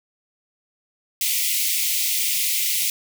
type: high-pass noise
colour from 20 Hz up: white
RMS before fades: -22 dBFS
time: 1.21-2.9 s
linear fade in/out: 2 ms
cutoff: 2000 Hz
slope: 96 dB/octave
effects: none